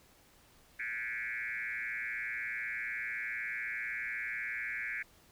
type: tone with frequency modulation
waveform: sine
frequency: 1950 Hz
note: B6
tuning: 23 cents flat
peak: -35 dBFS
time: 0.79-5.03 s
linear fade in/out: 10 ms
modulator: 116 Hz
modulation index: 3.3
effects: pink hiss -63 dBFS RMS until 5.31 s